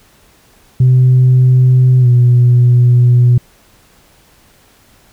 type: tone with pitch glide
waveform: sine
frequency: 127.6 to 122.47 Hz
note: C3 to B2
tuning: -43 to -14 cents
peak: -3 dBFS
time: 0.8-3.38 s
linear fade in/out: 5 ms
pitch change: -71 cents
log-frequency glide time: 2-2.07 s
effects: tanh soft clip ceiling -2 dBFS + pink hiss -48 dBFS RMS until 5.12 s